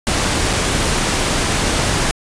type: noise with dropouts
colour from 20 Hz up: pink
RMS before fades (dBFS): -17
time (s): 0.07-2.11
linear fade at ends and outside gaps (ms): 0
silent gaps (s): 0.53-0.534
effects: resampled to 22050 Hz